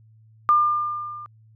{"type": "tone with level ramp", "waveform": "sine", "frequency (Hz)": 1200, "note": "D6", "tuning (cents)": 37, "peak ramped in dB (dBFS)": [-12, -35], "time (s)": [0.49, 1.26], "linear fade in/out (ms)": 0, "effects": ["added 110 Hz sine -50 dBFS peak until 1.55 s"]}